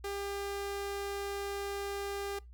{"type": "tone", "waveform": "sawtooth", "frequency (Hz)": 400, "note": "G4", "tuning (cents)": 35, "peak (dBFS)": -32, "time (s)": [0.04, 2.39], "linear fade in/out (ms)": 5, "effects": ["noise-tail reverb RT60 0.2 s tail -21 dB re dry", "added 60 Hz sine -49 dBFS peak until 2.53 s"]}